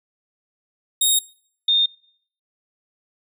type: tone pair in turn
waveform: 15% pulse / sine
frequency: 3730 / 3649 Hz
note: A#7 / A#7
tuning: 0 / -38 cents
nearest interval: unison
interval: 38 cents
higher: first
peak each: -8 / -14 dBFS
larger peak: first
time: 1.01-1.19 / 1.68-1.86 s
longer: neither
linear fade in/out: 5 ms
effects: noise-tail reverb RT60 0.6 s tail -24 dB re dry

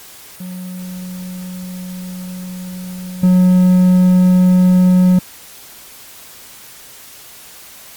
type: tone with level steps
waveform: triangle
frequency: 182.5 Hz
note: F#3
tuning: 24 cents flat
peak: -23 / -5 dBFS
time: 0.4-5.19 s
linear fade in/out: 5 ms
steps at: 3.23 s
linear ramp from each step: 5 ms
effects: white hiss -38 dBFS RMS until 7.96 s + Opus 48 kbps

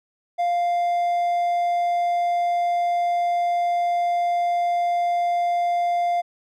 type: tone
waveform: triangle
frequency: 698.5 Hz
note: F5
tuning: in tune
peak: -17 dBFS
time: 0.38-6.22 s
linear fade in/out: 20 ms
effects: none

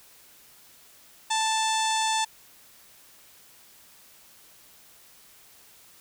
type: harmonic tone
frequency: 882 Hz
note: A5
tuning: 4 cents sharp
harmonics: 1 / 2 / 3 / 4 / 5 / 6 / 7 / 8 / 9 / 10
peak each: -25 / -34 / -35 / -31 / -37 / -39 / -36 / -37 / -38 / -38 dBFS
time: 1.3-2.25 s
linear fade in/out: 10 ms
effects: white hiss -54 dBFS RMS until 6 s

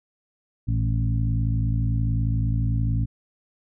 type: harmonic tone with a mistuned harmonic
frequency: 55 Hz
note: A1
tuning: in tune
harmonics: 1 / 2 / 3 / 4 / 5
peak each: -25 / -22 / -32 / -34 / -35 dBFS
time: 0.67-3.06 s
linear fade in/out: 20 ms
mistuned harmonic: 2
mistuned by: +58 cents
effects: none

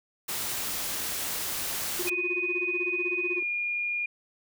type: noise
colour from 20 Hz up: white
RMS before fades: -32 dBFS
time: 0.28-2.1 s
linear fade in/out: 10 ms
type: tone with tremolo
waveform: triangle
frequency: 357.1 Hz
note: F4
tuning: 39 cents sharp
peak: -26 dBFS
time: 1.99-3.43 s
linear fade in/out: 5 ms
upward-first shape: sine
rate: 16 Hz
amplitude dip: 100%
type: tone with pitch glide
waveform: sine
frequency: 2489 to 2424 Hz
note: D#7 to D#7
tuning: 0 to -46 cents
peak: -27 dBFS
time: 2.07-4.06 s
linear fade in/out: 5 ms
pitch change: -46 cents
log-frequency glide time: 3.34-3.41 s
effects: none

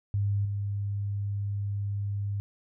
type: tone with level steps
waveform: sine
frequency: 101 Hz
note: G#2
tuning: 48 cents flat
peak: -24 / -28 dBFS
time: 0.14-2.4 s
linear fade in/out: 0 ms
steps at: 0.45 s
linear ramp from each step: 5 ms
effects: none

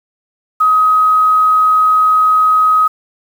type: tone with quantisation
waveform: sine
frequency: 1263 Hz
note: D#6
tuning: 26 cents sharp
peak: -7 dBFS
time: 0.6-2.88 s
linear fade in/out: 10 ms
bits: 6
effects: none

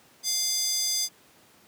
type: tone with high-pass filter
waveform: square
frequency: 698.5 Hz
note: F5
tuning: in tune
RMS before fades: -27 dBFS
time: 0.23-1.09 s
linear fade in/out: 50 ms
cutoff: 5400 Hz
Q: 4.1
effects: pink hiss -57 dBFS RMS until 1.67 s + high-pass 150 Hz 12 dB/octave

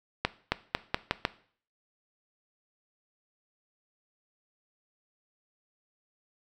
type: accelerating click train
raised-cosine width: 0.3 ms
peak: -8 dBFS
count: 6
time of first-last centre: 0.25-1.251 s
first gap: 270 ms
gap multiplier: 0.85
effects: noise-tail reverb RT60 0.5 s tail -17 dB re dry

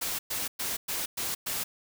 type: noise bursts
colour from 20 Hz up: white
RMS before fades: -32 dBFS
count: 6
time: 0.01-1.64 s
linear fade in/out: 10 ms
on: 180 ms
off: 110 ms
effects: none

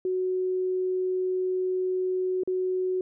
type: tone with dropouts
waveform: sine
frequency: 370 Hz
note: F#4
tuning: in tune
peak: -24 dBFS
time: 0.05-3.01 s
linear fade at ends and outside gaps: 2 ms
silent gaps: 2.435-2.475 s
effects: none

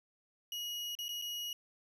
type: tone with dropouts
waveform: 35% pulse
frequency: 2900 Hz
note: F#7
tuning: 35 cents flat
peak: -36 dBFS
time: 0.52-1.53 s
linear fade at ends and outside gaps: 2 ms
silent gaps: 0.952-0.988 / 1.083-1.09 / 1.216-1.221 s
effects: none

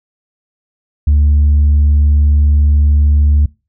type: tone with tanh clipping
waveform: sine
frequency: 73.42 Hz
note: D2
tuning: in tune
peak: -7 dBFS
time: 1.07-3.46 s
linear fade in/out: 5 ms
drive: 1 dB
effects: noise-tail reverb RT60 0.3 s tail -23 dB re dry

